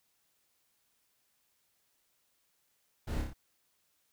brown noise with echo, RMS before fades -35 dBFS, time 3.07-3.22 s, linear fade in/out 10 ms, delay 29 ms, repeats 4, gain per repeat -3 dB, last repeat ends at 3.336 s, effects white hiss -75 dBFS RMS until 4.12 s

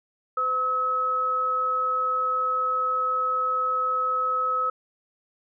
sine tone pair together, 508.7 / 1286 Hz, C5 / E6, -49 / -43 cents, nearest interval octave + major third, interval 1606 cents, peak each -33 / -22 dBFS, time 0.37-4.7 s, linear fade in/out 5 ms, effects none

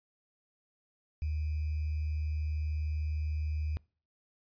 sine tone with sample-and-hold, 76.6 Hz, D#2, 27 cents flat, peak -30 dBFS, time 1.22-3.77 s, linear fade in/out 0 ms, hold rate 2450 Hz, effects noise-tail reverb RT60 0.4 s tail -25 dB re dry + resampled to 11025 Hz

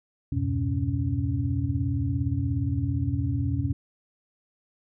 sine tone cluster, 73.4 / 89.3 / 108.8 / 126.2 / 279 Hz, D2 / F2 / A2 / B2 / C#4, 0 / +39 / -19 / +38 / +11 cents, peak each -35 / -28 / -32 / -28 / -31 dBFS, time 0.32-3.73 s, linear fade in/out 5 ms, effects none

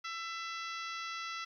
harmonic tone with a mistuned harmonic, 668 Hz, E5, 23 cents sharp, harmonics 2 / 3 / 4 / 5 / 6 / 7 / 8 / 9, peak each -41 / -45 / -47 / -49 / -51 / -52 / -53 / -54 dBFS, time 0.04-1.45 s, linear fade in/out 10 ms, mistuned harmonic 7, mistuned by +18 cents, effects 12-bit

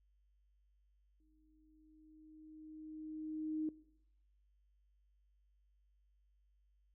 sine tone with exponential growth, 311.1 Hz, D#4, in tune, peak -35 dBFS, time 1.2-3.69 s, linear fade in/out 2 ms, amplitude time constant 540 ms, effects noise-tail reverb RT60 0.8 s tail -20 dB re dry + added 50 Hz sine -70 dBFS peak until 6.94 s

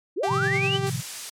sine linear sweep, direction up, 287.7 to 3136 Hz, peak -23 dBFS, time 0.16-0.78 s, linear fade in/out 20 ms
sawtooth tone with tremolo, 392 Hz, G4, in tune, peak -20 dBFS, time 0.23-0.9 s, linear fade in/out 5 ms, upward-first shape sine, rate 10 Hz, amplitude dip 40%
sine chord, F dominant seventh, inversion first, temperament equal, 110 / 130.81 / 155.56 / 174.61 Hz, A2 / C3 / Eb3 / F3, 0 / 0 / 0 / 0 cents, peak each -32 / -28 / -34 / -34 dBFS, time 0.27-1.03 s, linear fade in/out 50 ms
blue noise, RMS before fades -29 dBFS, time 0.86-1.3 s, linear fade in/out 10 ms
effects low-pass 8000 Hz 12 dB/octave + MP3 96 kbps

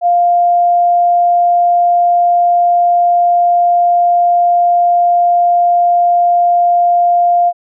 sine tone, 700 Hz, F5, 4 cents sharp, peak -7 dBFS, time 0.01-7.53 s, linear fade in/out 50 ms, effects none

